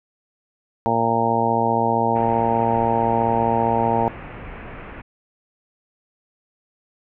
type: harmonic tone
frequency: 115.3 Hz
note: A#2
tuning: 19 cents flat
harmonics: 1 / 2 / 3 / 4 / 5 / 6 / 7 / 8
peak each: -28 / -25 / -29 / -25 / -27 / -25 / -23 / -22 dBFS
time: 0.86-4.08 s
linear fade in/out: 0 ms
type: low-pass noise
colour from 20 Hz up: pink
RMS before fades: -36 dBFS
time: 2.15-5.02 s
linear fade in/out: 10 ms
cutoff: 2600 Hz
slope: 48 dB/octave
effects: none